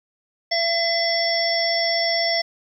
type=harmonic tone with a mistuned harmonic; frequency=674 Hz; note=E5; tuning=38 cents sharp; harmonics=1 / 3 / 5 / 7 / 8; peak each=-23 / -25 / -32 / -32 / -22 dBFS; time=0.51-2.42 s; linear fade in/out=10 ms; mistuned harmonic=7; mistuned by=-45 cents; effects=9-bit